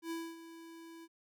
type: tone with ADSR envelope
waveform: square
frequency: 330.7 Hz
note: E4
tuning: 6 cents sharp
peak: -37 dBFS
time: 0.02-1.08 s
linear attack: 87 ms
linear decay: 250 ms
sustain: -13 dB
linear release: 42 ms
effects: none